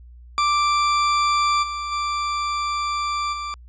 40% pulse tone with level steps, 1174.7 Hz, D6, in tune, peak -16 / -25 / -21 / -26 dBFS, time 0.38-3.54 s, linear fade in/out 0 ms, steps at 1.62 / 1.91 / 3.32 s, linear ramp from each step 20 ms, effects added 60 Hz sine -41 dBFS peak until 3.68 s + resampled to 16000 Hz

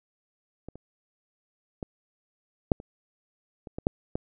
clicks, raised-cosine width 2 ms, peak -26 / -30 / -20 / -6 / -28 / -27 / -20 / -9 / -15 dBFS, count 9, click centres 0.686 / 0.756 / 1.828 / 2.718 / 2.801 / 3.672 / 3.785 / 3.869 / 4.155 s, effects none

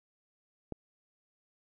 click, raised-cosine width 2 ms, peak -24 dBFS, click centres 0.723 s, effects none

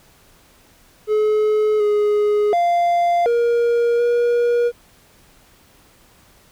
triangle tone with pitch steps, 427.2 / 417.2 / 694 / 472.1 / 477.6 Hz, G#4 / G#4 / F5 / A#4 / A#4, +49 / +8 / -11 / +22 / +42 cents, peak -12 dBFS, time 1.07-4.72 s, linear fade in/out 50 ms, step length 730 ms, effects pink hiss -52 dBFS RMS until 6.51 s

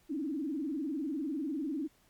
sine tone with vibrato, 293.7 Hz, D4, in tune, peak -32 dBFS, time 0.09-1.88 s, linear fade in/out 20 ms, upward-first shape sine, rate 20 Hz, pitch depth 200 cents each way, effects pink hiss -67 dBFS RMS until 2.09 s + MP3 96 kbps

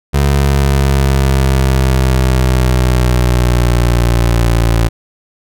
25% pulse linear sweep, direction down, 70.4 to 56.7 Hz, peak -5 dBFS, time 0.13-4.89 s, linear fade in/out 20 ms, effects none

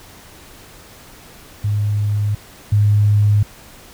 sine tone pair in turn, 103.83 / 103.83 Hz, G#2 / G#2, 0 / 0 cents, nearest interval unison, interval 0 cents, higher neither, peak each -15 / -10 dBFS, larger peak second, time 1.64-2.35 / 2.72-3.43 s, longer neither, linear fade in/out 5 ms, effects pink hiss -42 dBFS RMS until 3.93 s

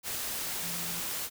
sine tone in noise, 172 Hz, F3, 26 cents flat, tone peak -43 dBFS, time 0.61-1.03 s, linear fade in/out 50 ms, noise white, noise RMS -35 dBFS, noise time 0.03-1.3 s, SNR -11 dB, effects none

